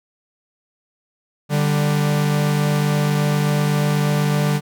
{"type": "tone pair together", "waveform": "45% pulse", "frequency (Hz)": [147.5, 195.5], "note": ["D3", "G3"], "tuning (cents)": [8, -4], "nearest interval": "perfect fourth", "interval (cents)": 488, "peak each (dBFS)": [-17, -22], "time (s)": [1.49, 4.61], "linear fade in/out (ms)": 50, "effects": []}